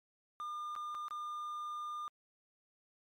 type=tone with dropouts; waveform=triangle; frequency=1206 Hz; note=D6; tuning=46 cents sharp; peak=-37 dBFS; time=0.4-2.08 s; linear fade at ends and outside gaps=0 ms; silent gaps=0.753-0.762 / 0.946-0.95 / 1.083-1.108 s; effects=MP3 96 kbps

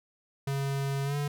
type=tone with pitch glide; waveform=square; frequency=138.1 to 144.8 Hz; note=C#3 to D3; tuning=-6 to -24 cents; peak=-29 dBFS; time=0.47-1.28 s; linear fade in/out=5 ms; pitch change=+82 cents; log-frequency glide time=1.04-1.16 s; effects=none

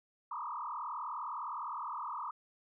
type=tone with frequency modulation; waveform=sine; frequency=1086 Hz; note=C#6; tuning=36 cents flat; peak=-37 dBFS; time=0.31-2.31 s; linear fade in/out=5 ms; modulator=39.6 Hz; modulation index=4.3; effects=none

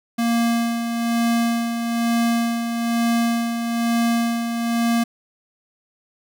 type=tone with tremolo; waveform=square; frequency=233.1 Hz; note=A#3; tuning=in tune; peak=-17 dBFS; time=0.18-5.04 s; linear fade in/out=10 ms; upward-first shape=sine; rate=1.1 Hz; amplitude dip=50%; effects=none

